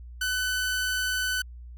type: tone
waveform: sawtooth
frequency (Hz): 1504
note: F#6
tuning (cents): +28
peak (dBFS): -22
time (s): 0.21-1.42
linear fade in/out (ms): 5
effects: added 60 Hz sine -40 dBFS peak until 1.77 s